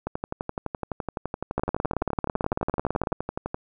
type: two click trains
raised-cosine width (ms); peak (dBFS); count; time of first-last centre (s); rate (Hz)
1; -10 / -14; 29 / 42; 1.58-3.127 / 0.07-3.545; 18.1 / 11.8
effects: none